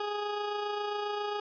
20% pulse tone with amplitude modulation, 414.3 Hz, G#4, 4 cents flat, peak -25 dBFS, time 0-1.4 s, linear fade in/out 5 ms, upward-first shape sine, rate 27.4 Hz, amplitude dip 35%, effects resampled to 11025 Hz + 11-bit

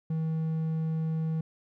triangle tone, 160 Hz, D#3, 49 cents sharp, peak -25 dBFS, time 0.1-1.41 s, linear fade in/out 5 ms, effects none

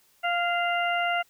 harmonic tone with a mistuned harmonic, 698.5 Hz, F5, in tune, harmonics 1 / 2 / 3 / 4, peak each -26 / -29 / -31 / -32 dBFS, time 0.23-1.23 s, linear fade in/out 20 ms, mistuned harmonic 3, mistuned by -24 cents, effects white hiss -63 dBFS RMS until 1.29 s

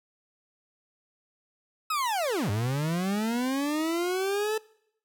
40% pulse linear two-way sweep, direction down then up, 1302 to 97.7 to 441.3 Hz, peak -25 dBFS, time 1.9-4.58 s, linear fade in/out 5 ms, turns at 2.5 s, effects noise-tail reverb RT60 0.7 s tail -22 dB re dry

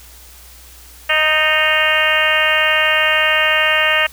harmonic tone with a mistuned harmonic, 311.1 Hz, D#4, in tune, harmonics 2 / 3 / 4 / 5 / 6 / 7 / 8 / 9 / 10, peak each -21 / -27 / -22 / -22 / -17 / -21 / -21 / -18 / -27 dBFS, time 1.09-4.07 s, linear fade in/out 10 ms, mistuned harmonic 6, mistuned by -24 cents, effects added 60 Hz sine -42 dBFS peak until 4.12 s + white hiss -42 dBFS RMS until 4.12 s

